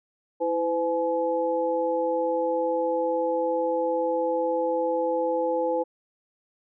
sine tone cluster, 329.3 / 507 / 850 Hz, E4 / B4 / G#5, -2 / +45 / +40 cents, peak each -30 / -24 / -29 dBFS, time 0.4-5.84 s, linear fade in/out 20 ms, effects none

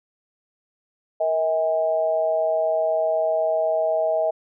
sine tone with amplitude modulation, 640 Hz, D#5, 49 cents sharp, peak -15 dBFS, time 1.2-4.31 s, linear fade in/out 10 ms, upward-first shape sine, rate 172 Hz, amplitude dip 75%, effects none

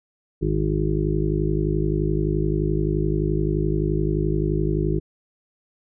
harmonic tone, 51.6 Hz, G#1, 10 cents flat, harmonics 1 / 2 / 3 / 4 / 6 / 7 / 8, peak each -25 / -31 / -24 / -34 / -28 / -26 / -30 dBFS, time 0.41-5 s, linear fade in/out 20 ms, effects none

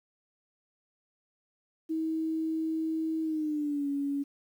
sine tone with pitch glide, 320 to 281.8 Hz, D#4 to C#4, +49 to +29 cents, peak -28 dBFS, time 1.89-4.24 s, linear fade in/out 20 ms, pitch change -220 cents, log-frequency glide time 3.22-3.88 s, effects 10-bit

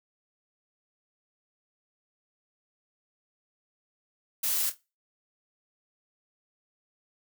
blue noise with echo, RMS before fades -28 dBFS, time 4.43-4.7 s, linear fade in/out 10 ms, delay 25 ms, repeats 3, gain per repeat -11 dB, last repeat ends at 4.775 s, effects noise-tail reverb RT60 0.3 s tail -23 dB re dry

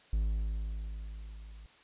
triangle tone with level ramp, 53.2 Hz, G#1, 42 cents sharp, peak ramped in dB -24 to -45 dBFS, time 0.13-1.66 s, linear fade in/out 0 ms, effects white hiss -60 dBFS RMS until 1.83 s + resampled to 8000 Hz

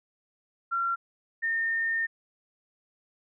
sine tone pair in turn, 1370 / 1821.7 Hz, F6 / A#6, -34 / -40 cents, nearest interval perfect fourth, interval 494 cents, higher second, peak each -25 dBFS, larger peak neither, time 0.71-0.96 / 1.42-2.07 s, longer second, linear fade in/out 20 ms, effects none

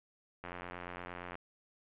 click train, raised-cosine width 0.5 ms, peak -28 dBFS, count 82, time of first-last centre 0.44-1.354 s, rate 88.6 Hz, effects resampled to 8000 Hz + 10-bit

